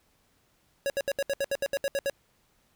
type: tone bursts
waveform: square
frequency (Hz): 555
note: C#5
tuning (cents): +2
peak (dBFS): -26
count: 12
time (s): 0.86-2.098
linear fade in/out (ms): 0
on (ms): 39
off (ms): 70
effects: pink hiss -68 dBFS RMS until 2.75 s